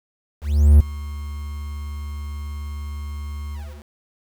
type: tone with ADSR envelope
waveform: triangle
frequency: 73.42 Hz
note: D2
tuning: in tune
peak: -4 dBFS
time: 0.41-3.87 s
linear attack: 390 ms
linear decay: 9 ms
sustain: -21 dB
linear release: 330 ms
effects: 7-bit